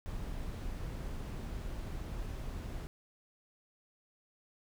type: noise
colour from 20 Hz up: brown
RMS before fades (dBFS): -40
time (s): 0.06-2.87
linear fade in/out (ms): 0
effects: none